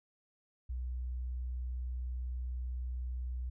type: tone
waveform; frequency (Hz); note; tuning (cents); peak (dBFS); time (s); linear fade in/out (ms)
sine; 62.1; B1; +10; -35; 0.69-3.5; 10
effects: none